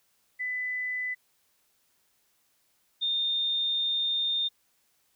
sine tone pair in turn, 2000 / 3636 Hz, B6 / A#7, +21 / -44 cents, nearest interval minor seventh, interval 1035 cents, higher second, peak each -29 / -25 dBFS, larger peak second, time 0.39-1.15 / 3.01-4.49 s, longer second, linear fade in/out 20 ms, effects white hiss -70 dBFS RMS until 5.15 s

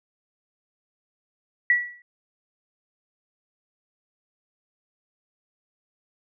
sine tone with exponential decay, 1943 Hz, B6, 29 cents flat, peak -13 dBFS, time 1.7-2.02 s, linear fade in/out 2 ms, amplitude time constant 69 ms, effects none

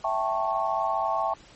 sine chord, A dominant seventh, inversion second, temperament equal with one note detuned, 659.3 / 784 / 880 / 1099.2 Hz, E5 / G5 / A5 / C#6, 0 / 0 / 0 / -15 cents, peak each -29 dBFS, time 0.04-1.34 s, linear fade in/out 5 ms, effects pink hiss -52 dBFS RMS until 1.55 s + MP3 32 kbps

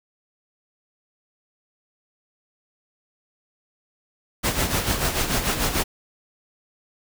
pink noise with tremolo, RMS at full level -21 dBFS, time 4.43-5.84 s, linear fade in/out 20 ms, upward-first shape sine, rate 6.8 Hz, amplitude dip 60%, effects none

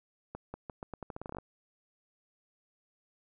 accelerating click train, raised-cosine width 1 ms, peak -26 dBFS, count 15, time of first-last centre 0.35-1.385 s, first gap 190 ms, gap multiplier 0.83, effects none

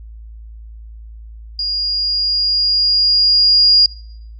sine tone with level ramp, 4848 Hz, D#8, 46 cents flat, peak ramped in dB -17 to -6 dBFS, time 1.59-3.86 s, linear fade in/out 2 ms, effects noise-tail reverb RT60 0.8 s tail -24 dB re dry + added 55 Hz sine -32 dBFS peak until 4.39 s

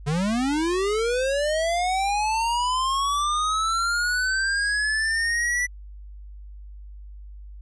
square linear sweep, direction up, 138.59 to 1975.5 Hz, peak -22 dBFS, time 0.06-5.67 s, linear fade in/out 20 ms, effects added 50 Hz sine -38 dBFS peak until 7.61 s + resampled to 22050 Hz

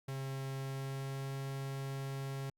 45% pulse tone with pitch glide, 134.8 to 136.21 Hz, C#3 to C#3, -48 to -30 cents, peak -38 dBFS, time 0.08-2.5 s, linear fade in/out 5 ms, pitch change +18 cents, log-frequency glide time 0.47-1.37 s, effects Opus 48 kbps

